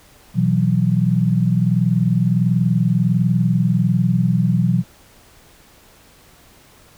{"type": "chord", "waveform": "sine", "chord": "B suspended fourth", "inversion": "none", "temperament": "equal", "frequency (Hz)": [123.47, 164.81, 185], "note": ["B2", "E3", "F#3"], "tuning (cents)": [0, 0, 0], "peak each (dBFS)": -18, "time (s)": [0.34, 4.84], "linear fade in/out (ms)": 50, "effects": ["pink hiss -49 dBFS RMS until 6.97 s"]}